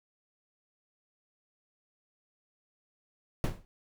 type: noise with exponential decay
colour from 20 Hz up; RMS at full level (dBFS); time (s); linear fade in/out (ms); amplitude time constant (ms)
brown; -23; 3.44-3.65; 0; 44
effects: none